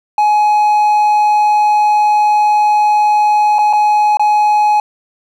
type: tone with dropouts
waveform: triangle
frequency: 841 Hz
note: G#5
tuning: 22 cents sharp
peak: -6 dBFS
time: 0.18-4.8 s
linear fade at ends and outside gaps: 2 ms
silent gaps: 3.585-3.589 / 3.729-3.733 / 4.171-4.195 s
effects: none